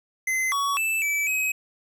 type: tone with pitch steps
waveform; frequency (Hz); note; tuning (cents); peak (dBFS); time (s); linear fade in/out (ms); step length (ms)
square; 2055 / 1124 / 2640 / 2308 / 2539; C7 / C#6 / E7 / D7 / D#7; -32 / +24 / +2 / -31 / +34; -23; 0.27-1.52; 5; 250
effects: none